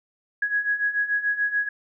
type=beating tone pair; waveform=sine; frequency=1661.2 / 1668.1 Hz; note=G#6 / G#6; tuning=0 / +7 cents; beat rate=6.9 Hz; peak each=-27 / -23 dBFS; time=0.42-1.69 s; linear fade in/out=5 ms; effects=none